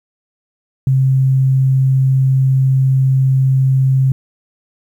sine tone, 132.7 Hz, C3, 25 cents sharp, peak -9 dBFS, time 0.87-4.12 s, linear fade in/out 2 ms, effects 8-bit

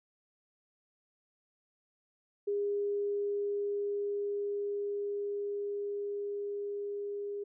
sine tone with level ramp, 406.9 Hz, G#4, 35 cents flat, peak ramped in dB -29 to -35 dBFS, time 2.47-7.44 s, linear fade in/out 10 ms, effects none

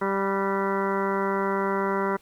harmonic tone with a mistuned harmonic, 196 Hz, G3, in tune, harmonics 1 / 2 / 3 / 4 / 5 / 6 / 7 / 8 / 9 / 10, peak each -30 / -27 / -33 / -38 / -29 / -35 / -33 / -39 / -43 / -38 dBFS, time 0.01-2.17 s, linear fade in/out 10 ms, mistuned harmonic 8, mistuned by -55 cents, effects pink hiss -58 dBFS RMS until 2.21 s

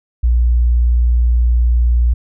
sine tone, 59.6 Hz, A#1, 39 cents sharp, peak -9 dBFS, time 0.23-2.14 s, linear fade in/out 10 ms, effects none

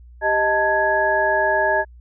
sine tone cluster, 391.7 / 625 / 886 / 1667 Hz, G4 / D#5 / A5 / G#6, -1 / +8 / +12 / +6 cents, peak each -26 / -20 / -21 / -20 dBFS, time 0.21-1.85 s, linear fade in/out 50 ms, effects added 60 Hz sine -41 dBFS peak until 2 s

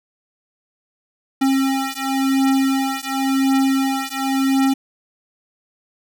square beating tone pair, 268.3 / 269.23 Hz, C4 / C4, +44 / +50 cents, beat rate 0.93 Hz, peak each -20 dBFS, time 1.41-4.74 s, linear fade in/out 10 ms, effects none

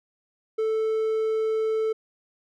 triangle tone, 440 Hz, A4, in tune, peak -20 dBFS, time 0.58-1.93 s, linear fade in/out 10 ms, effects none

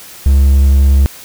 triangle tone with vibrato, 68.5 Hz, C#2, 20 cents flat, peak -3 dBFS, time 0.26-1.06 s, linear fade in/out 0 ms, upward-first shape triangle, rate 11 Hz, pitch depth 10 cents each way, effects white hiss -34 dBFS RMS until 1.24 s

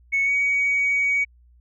sine tone with pitch glide, 2210 to 2254 Hz, C#7 to C#7, -6 to +28 cents, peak -17 dBFS, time 0.12-1.25 s, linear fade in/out 20 ms, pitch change +34 cents, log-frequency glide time 0.24-0.31 s, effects tanh soft clip ceiling -14 dBFS + added 60 Hz sine -51 dBFS peak until 1.6 s

